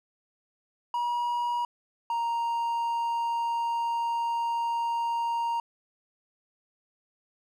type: tone pair in turn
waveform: triangle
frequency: 959 / 932.8 Hz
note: A#5 / A#5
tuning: +49 / +1 cents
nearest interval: unison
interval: 48 cents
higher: first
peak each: -24 dBFS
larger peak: neither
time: 0.94-1.65 / 2.1-5.6 s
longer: second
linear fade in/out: 2 ms
effects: none